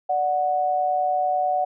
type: tone pair together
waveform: sine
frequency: 587.3 / 738.2 Hz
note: D5 / F#5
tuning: 0 / -4 cents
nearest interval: major third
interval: 396 cents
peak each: -26 / -20 dBFS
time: 0.09-1.65 s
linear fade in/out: 10 ms
effects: none